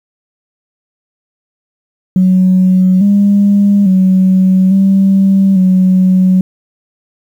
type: tone with pitch steps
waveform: sine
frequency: 185.3 / 201.7 / 187.4 / 193.9 / 185.7 Hz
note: F#3 / G3 / F#3 / G3 / F#3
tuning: +3 / +50 / +22 / -19 / +7 cents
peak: -4 dBFS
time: 2.16-6.41 s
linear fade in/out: 2 ms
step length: 850 ms
effects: tanh soft clip ceiling -1 dBFS + 7-bit